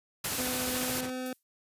pink noise with tremolo, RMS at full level -36 dBFS, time 0.24-1.1 s, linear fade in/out 5 ms, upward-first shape sine, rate 14 Hz, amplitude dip 70%
white noise, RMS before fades -33 dBFS, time 0.24-1.01 s, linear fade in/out 5 ms
25% pulse tone with pitch glide, 252.3 to 255.4 Hz, B3 to C4, +37 to -42 cents, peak -30 dBFS, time 0.38-1.33 s, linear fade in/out 2 ms, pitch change +21 cents, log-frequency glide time 0.77-1.12 s
violet noise with exponential decay, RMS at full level -39 dBFS, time 1.26-1.43 s, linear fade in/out 0 ms, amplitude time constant 36 ms
effects high-pass 80 Hz 12 dB/octave + resampled to 32000 Hz

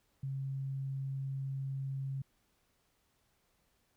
sine tone, 135.5 Hz, C#3, 39 cents flat, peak -35 dBFS, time 0.23-2.22 s, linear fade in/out 5 ms, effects pink hiss -75 dBFS RMS until 3.96 s

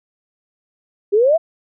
sine exponential sweep, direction up, 389.7 to 686 Hz, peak -10 dBFS, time 1.12-1.38 s, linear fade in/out 20 ms, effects none

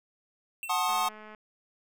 square tone with exponential decay, 2695 Hz, E7, 38 cents sharp, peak -33 dBFS, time 0.63-0.88 s, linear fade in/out 1 ms, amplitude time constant 53 ms
square chord, F# diminished seventh, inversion none, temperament equal with one note detuned, 740 / 880 / 1071 / 1244.5 Hz, F#5 / A5 / C6 / Eb6, 0 / 0 / +40 / 0 cents, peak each -32 dBFS, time 0.69-1.09 s, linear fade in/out 10 ms
click train, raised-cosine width 0.5 ms, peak -33 dBFS, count 99, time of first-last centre 0.89-1.348 s, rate 214 Hz
effects none

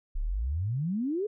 sine exponential sweep, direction up, 30.39 to 440 Hz, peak -27 dBFS, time 0.15-1.27 s, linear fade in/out 10 ms, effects none

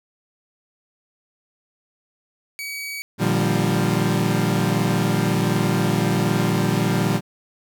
sawtooth tone, 2268 Hz, C#7, 39 cents sharp, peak -25 dBFS, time 2.59-3.02 s, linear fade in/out 0 ms
30% pulse chord, G minor seventh, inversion first, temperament equal with one note detuned, 116.54 / 150.7 / 174.61 / 196 Hz, Bb2 / D3 / F3 / G3, 0 / +45 / 0 / 0 cents, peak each -21 dBFS, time 3.18-7.21 s, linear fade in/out 50 ms
effects none

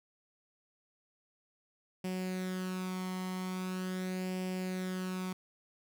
sawtooth tone with flanger, 185 Hz, F#3, in tune, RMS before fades -37 dBFS, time 2.04-5.33 s, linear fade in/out 5 ms, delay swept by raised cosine 0.38 to 0.97 ms, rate 0.42 Hz, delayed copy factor +0.55, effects none

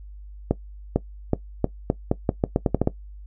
accelerating click train, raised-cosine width 2 ms, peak -5 dBFS, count 13, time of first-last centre 0.51-2.874 s, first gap 450 ms, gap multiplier 0.83, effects noise-tail reverb RT60 0.1 s tail -17 dB re dry + added 50 Hz sine -38 dBFS peak until 3.26 s

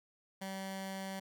15% pulse tone with notch filter, 192.4 Hz, G3, 32 cents flat, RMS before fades -42 dBFS, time 0.41-1.2 s, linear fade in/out 10 ms, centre 410 Hz, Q 1.8, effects none

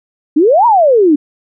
sine exponential two-way sweep, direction up then down, 279.5 to 987.8 to 279.5 Hz, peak -5 dBFS, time 0.36-1.16 s, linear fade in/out 10 ms, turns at 0.66 s, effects none

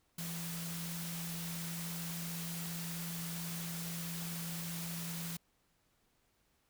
sine tone in noise, 168.6 Hz, E3, 39 cents sharp, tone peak -41 dBFS, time 0.18-5.37 s, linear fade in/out 5 ms, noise white, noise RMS -44 dBFS, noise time 0.18-5.37 s, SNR 0 dB, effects pink hiss -75 dBFS RMS until 6.69 s

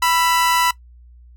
sawtooth tone pair together, 987.8 / 1341.1 Hz, B5 / E6, 0 / +29 cents, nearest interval perfect fourth, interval 529 cents, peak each -12 / -18 dBFS, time 0.02-0.71 s, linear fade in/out 5 ms, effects noise-tail reverb RT60 0.1 s tail -19 dB re dry + added 60 Hz sine -42 dBFS peak until 1.36 s

